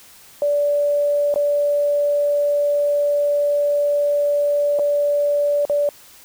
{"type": "tone with dropouts", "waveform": "sine", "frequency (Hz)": 580, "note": "D5", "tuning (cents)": -22, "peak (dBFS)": -15, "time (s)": [0.42, 5.89], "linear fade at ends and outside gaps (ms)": 1, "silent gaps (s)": [[1.341, 1.359], [4.789, 4.794], [5.652, 5.697]], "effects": ["white hiss -46 dBFS RMS until 6.24 s"]}